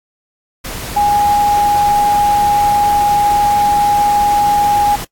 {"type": "tone in noise", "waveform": "sine", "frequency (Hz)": 824, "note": "G#5", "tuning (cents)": -14, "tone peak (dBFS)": -9, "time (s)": [0.96, 4.96], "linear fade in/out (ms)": 10, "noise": "pink", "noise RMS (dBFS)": -25, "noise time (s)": [0.64, 5.05], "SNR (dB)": 13, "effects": ["noise-tail reverb RT60 0.1 s tail -22 dB re dry", "AAC 64 kbps"]}